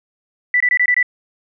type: tone bursts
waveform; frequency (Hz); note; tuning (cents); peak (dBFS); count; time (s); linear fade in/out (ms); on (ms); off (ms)
sine; 1975.5; B6; 0; -11; 6; 0.54-1.028; 2; 63; 22
effects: none